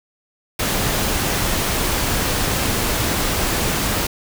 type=noise; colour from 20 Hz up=pink; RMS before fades=-20 dBFS; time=0.59-4.07 s; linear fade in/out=5 ms; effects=none